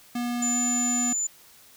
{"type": "tone with pitch glide", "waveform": "square", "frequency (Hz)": [241.4, 243.5], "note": ["B3", "B3"], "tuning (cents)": [-39, -24], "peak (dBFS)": -27, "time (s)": [0.15, 1.13], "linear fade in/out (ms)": 5, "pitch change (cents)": 15, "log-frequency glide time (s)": [0.52, 0.57]}
{"type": "tone", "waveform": "sine", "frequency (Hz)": 7040, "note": "A8", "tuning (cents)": 0, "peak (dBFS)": -24, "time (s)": [0.42, 1.27], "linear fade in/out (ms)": 5}
{"effects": ["white hiss -53 dBFS RMS until 1.76 s"]}